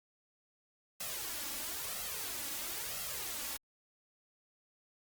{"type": "noise with flanger", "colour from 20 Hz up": "white", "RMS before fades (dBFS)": -40, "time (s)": [1, 3.57], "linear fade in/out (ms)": 5, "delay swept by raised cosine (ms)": [1.5, 3.6], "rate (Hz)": 1, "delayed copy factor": 0.65, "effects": ["Opus 48 kbps"]}